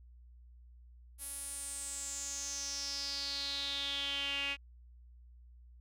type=tone with band-pass filter sweep; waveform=sawtooth; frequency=280.1 Hz; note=C#4; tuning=18 cents sharp; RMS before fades=-39 dBFS; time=1.18-4.57 s; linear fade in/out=50 ms; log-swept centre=11000 to 2600 Hz; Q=6.6; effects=added 60 Hz sine -54 dBFS peak until 5.8 s